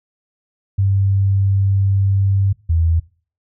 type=tone pair in turn; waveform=sine; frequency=98 / 82.41 Hz; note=G2 / E2; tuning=0 / 0 cents; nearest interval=minor third; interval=300 cents; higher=first; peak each=-12 dBFS; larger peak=neither; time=0.78-2.53 / 2.69-3 s; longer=first; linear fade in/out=10 ms; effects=noise-tail reverb RT60 0.4 s tail -22 dB re dry